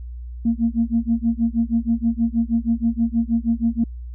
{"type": "tone with tremolo", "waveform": "sine", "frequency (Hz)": 230.8, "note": "A#3", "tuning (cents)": -17, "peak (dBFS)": -13, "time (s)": [0.45, 3.84], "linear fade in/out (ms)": 5, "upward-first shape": "sine", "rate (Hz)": 6.3, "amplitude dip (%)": 100, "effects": ["tanh soft clip ceiling -9 dBFS", "added 60 Hz sine -30 dBFS peak until 4.14 s"]}